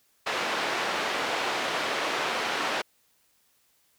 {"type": "band-pass noise", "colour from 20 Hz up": "pink", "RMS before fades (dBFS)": -29, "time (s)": [0.26, 2.82], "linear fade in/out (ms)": 10, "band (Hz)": [500, 3500], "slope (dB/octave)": 12, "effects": ["white hiss -67 dBFS RMS until 3.98 s"]}